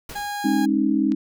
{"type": "noise with exponential decay", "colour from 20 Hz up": "pink", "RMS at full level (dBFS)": -33, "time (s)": [0.09, 0.44], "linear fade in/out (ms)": 5, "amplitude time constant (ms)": 76}
{"type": "tone", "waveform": "30% pulse", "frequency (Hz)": 820, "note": "G#5", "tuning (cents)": -22, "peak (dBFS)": -24, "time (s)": [0.15, 0.66], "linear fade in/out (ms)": 10}
{"type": "chord", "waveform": "sine", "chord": "Ab suspended fourth", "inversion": "none", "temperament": "equal with one note detuned", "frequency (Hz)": [207.7, 271.3, 311.1], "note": ["Ab3", "Db4", "Eb4"], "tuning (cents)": [0, -37, 0], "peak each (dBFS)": [-23, -21, -21], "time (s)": [0.44, 1.15], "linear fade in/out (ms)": 10}
{"type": "click", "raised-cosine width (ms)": 0.2, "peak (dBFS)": -22, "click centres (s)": 1.12}
{"effects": []}